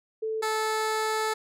sine / 15% pulse tone pair in turn, 440 / 436.2 Hz, A4 / A4, 0 / -15 cents, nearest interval unison, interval 15 cents, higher first, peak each -27 / -19 dBFS, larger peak second, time 0.22-0.42 / 0.42-1.34 s, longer second, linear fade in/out 10 ms, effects low-pass 12000 Hz 12 dB/octave

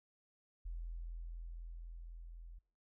sine tone with level ramp, 42 Hz, E1, 33 cents sharp, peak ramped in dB -40 to -49 dBFS, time 0.65-2.59 s, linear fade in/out 10 ms, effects noise-tail reverb RT60 0.4 s tail -24 dB re dry

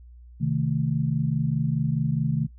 sine chord, A diminished, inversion first, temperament equal, 130.81 / 155.56 / 220 Hz, C3 / Eb3 / A3, 0 / 0 / 0 cents, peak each -26 / -24 / -29 dBFS, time 0.4-2.47 s, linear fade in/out 20 ms, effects noise-tail reverb RT60 0.1 s tail -19 dB re dry + added 60 Hz sine -44 dBFS peak until 2.58 s

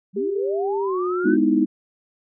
sine linear sweep, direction up, 170.6 to 1568 Hz, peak -27 dBFS, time 0.13-1.37 s, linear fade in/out 50 ms
sine tone with pitch glide, 396.6 to 361.6 Hz, G4 to F#4, +20 to -40 cents, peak -21 dBFS, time 0.16-1.37 s, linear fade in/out 10 ms, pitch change -160 cents, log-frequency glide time 0.84-0.99 s
sine chord, E major seventh, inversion first, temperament just, 206 / 247.2 / 309 / 329.6 Hz, G#3 / B3 / D#4 / E4, -14 / +2 / -12 / 0 cents, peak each -23 / -21 / -18 / -23 dBFS, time 1.24-1.66 s, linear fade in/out 20 ms
effects none

